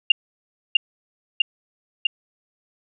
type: tone with echo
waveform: sine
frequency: 2804 Hz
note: F7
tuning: 6 cents sharp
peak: -8 dBFS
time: 0.1-0.12 s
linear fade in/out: 5 ms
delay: 650 ms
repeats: 3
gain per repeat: -2 dB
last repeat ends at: 2.07 s
effects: none